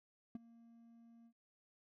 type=tone with ADSR envelope; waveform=triangle; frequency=231.5 Hz; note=A#3; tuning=12 cents flat; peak=-37 dBFS; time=0.35-1.33 s; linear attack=3 ms; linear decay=19 ms; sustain=-21 dB; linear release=70 ms; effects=none